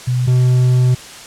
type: tone pair in turn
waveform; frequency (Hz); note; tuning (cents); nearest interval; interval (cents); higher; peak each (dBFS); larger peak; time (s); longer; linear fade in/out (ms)
sine / triangle; 125.1 / 125.97; B2 / B2; +23 / +35; unison; 12; second; -13 / -7; second; 0.07-0.27 / 0.27-0.95; second; 10
effects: white hiss -34 dBFS RMS until 1.26 s + low-pass 8000 Hz 12 dB/octave